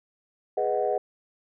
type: chord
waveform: sine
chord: G# minor seventh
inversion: none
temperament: equal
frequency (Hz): 415.3 / 493.9 / 622.3 / 740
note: G#4 / B4 / D#5 / F#5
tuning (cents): 0 / 0 / 0 / 0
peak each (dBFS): -28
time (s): 0.57-0.98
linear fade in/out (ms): 5
effects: tanh soft clip ceiling -13 dBFS